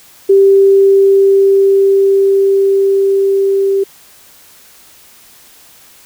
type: tone with level ramp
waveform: sine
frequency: 392 Hz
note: G4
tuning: in tune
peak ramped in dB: -3 to -9 dBFS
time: 0.29-3.84 s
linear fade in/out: 10 ms
effects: white hiss -42 dBFS RMS until 6.05 s

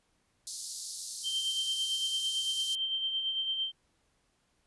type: high-pass noise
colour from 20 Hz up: pink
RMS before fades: -39 dBFS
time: 0.47-2.75 s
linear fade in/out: 0 ms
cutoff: 4200 Hz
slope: 48 dB/octave
type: tone with tremolo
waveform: sine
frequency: 3134 Hz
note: G7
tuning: 1 cent flat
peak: -28 dBFS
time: 1.23-3.72 s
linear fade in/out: 50 ms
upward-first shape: sine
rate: 8.9 Hz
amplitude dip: 45%
effects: pink hiss -73 dBFS RMS until 4.66 s + resampled to 24000 Hz

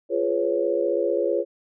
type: chord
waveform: sine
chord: C# dominant seventh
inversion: first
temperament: just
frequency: 346.5 / 415.8 / 498.9 / 554.4 Hz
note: E#4 / G#4 / B4 / C#5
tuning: -14 / +2 / +17 / 0 cents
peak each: -26 / -26 / -26 / -25 dBFS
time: 0.09-1.45 s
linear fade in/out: 50 ms
effects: none

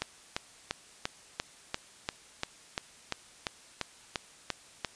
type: click train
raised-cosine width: 0.2 ms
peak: -13 dBFS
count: 15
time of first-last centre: 0.02-4.848 s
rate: 2.9 Hz
effects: white hiss -55 dBFS RMS until 4.95 s + resampled to 22050 Hz

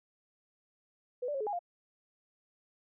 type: tone with pitch steps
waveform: sine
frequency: 495.8 / 586 / 543 / 428.2 / 820 / 700 Hz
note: B4 / D5 / C#5 / A4 / G#5 / F5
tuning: +7 / -4 / -36 / -47 / -22 / +4 cents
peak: -32 dBFS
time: 1.22-1.592 s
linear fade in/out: 10 ms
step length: 62 ms
effects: none

